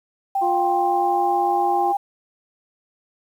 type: tone with pitch glide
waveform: sine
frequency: 784 to 801.4 Hz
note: G5 to G5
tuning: 0 to +38 cents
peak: -18 dBFS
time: 0.35-1.97 s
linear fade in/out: 5 ms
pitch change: +38 cents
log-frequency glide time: 0.52-1.35 s
type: harmonic tone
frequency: 351.6 Hz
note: F4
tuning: 12 cents sharp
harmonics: 1 / 2 / 3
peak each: -24 / -27 / -29 dBFS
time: 0.41-1.93 s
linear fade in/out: 20 ms
effects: 8-bit